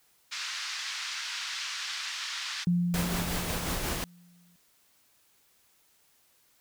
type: band-pass noise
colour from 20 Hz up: white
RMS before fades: -36 dBFS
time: 0.31-2.65 s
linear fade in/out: 20 ms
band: 1200 to 5500 Hz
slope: 24 dB/octave
type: tone with exponential decay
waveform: sine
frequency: 174.9 Hz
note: F3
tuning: 3 cents sharp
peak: -21 dBFS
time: 2.67-4.56 s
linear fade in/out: 2 ms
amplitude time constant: 410 ms
type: noise with tremolo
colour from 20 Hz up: pink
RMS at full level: -31 dBFS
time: 2.94-4.04 s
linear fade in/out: 0 ms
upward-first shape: sine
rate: 5.5 Hz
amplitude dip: 30%
effects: white hiss -66 dBFS RMS until 6.6 s